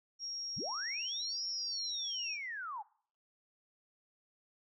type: tone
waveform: sine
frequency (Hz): 5588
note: F8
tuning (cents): 0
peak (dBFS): -38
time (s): 0.19-2.38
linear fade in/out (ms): 50
type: linear two-way sweep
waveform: sine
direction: up then down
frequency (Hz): 41.36 to 5420 to 770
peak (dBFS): -39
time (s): 0.56-2.83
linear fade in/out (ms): 20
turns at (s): 1.47
effects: noise-tail reverb RT60 0.5 s tail -21 dB re dry